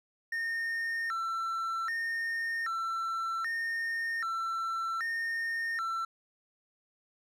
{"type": "tone with vibrato", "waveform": "triangle", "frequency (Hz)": 1568, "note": "G6", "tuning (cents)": 0, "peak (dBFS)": -29, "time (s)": [0.32, 6.05], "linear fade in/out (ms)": 5, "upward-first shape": "square", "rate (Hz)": 0.64, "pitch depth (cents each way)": 270, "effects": []}